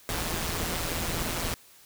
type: noise with amplitude modulation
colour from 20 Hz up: pink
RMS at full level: -28 dBFS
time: 0.09-1.54 s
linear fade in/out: 0 ms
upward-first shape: sine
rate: 167 Hz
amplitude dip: 60%
effects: white hiss -55 dBFS RMS until 1.85 s